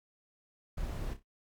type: noise with echo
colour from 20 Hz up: brown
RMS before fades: -37 dBFS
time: 0.77-1.14 s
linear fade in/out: 10 ms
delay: 30 ms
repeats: 3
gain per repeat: -10 dB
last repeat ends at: 1.23 s
effects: noise-tail reverb RT60 0.1 s tail -21 dB re dry + MP3 96 kbps